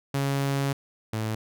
sawtooth tone pair in turn, 138.59 / 109.7 Hz, C#3 / A2, 0 / -5 cents, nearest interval major third, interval 405 cents, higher first, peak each -20 / -23 dBFS, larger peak first, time 0.14-0.73 / 1.13-1.35 s, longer first, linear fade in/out 5 ms, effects none

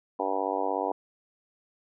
harmonic tone, 96.8 Hz, G2, 21 cents flat, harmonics 3 / 4 / 5 / 6 / 7 / 8 / 9 / 10, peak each -36 / -36 / -33 / -36 / -34 / -33 / -35 / -35 dBFS, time 0.19-0.92 s, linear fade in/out 5 ms, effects none

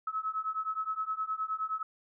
sine beating tone pair, 1287 / 1296.6 Hz, E6 / E6, -42 / -29 cents, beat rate 9.6 Hz, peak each -35 / -34 dBFS, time 0.07-1.83 s, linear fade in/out 5 ms, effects none

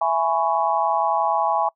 sine chord, C# minor seventh, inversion first, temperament just, 665.2 / 831.5 / 997.9 / 1108.7 Hz, E5 / G#5 / B5 / C#6, +16 / +2 / +18 / 0 cents, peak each -24 / -21 / -25 / -25 dBFS, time 0.01-1.69 s, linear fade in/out 5 ms, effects noise-tail reverb RT60 0.1 s tail -24 dB re dry

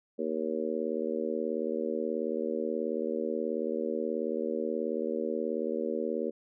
harmonic tone, 78.5 Hz, D#2, 16 cents sharp, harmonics 3 / 4 / 5 / 6 / 7, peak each -36 / -37 / -35 / -34 / -37 dBFS, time 0.18-6.31 s, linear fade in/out 20 ms, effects none

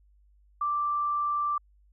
sine tone, 1174.7 Hz, D6, in tune, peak -25 dBFS, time 0.61-1.58 s, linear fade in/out 5 ms, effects added 50 Hz sine -58 dBFS peak until 1.92 s

